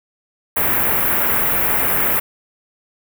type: band-stop noise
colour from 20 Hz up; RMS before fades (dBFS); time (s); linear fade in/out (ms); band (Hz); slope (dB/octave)
white; -17; 0.56-2.2; 10; 2200 to 13000; 24
effects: none